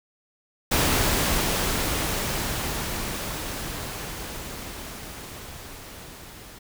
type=noise with level ramp; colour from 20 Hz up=pink; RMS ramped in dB=-21 to -44 dBFS; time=0.71-6.59 s; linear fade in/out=10 ms; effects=none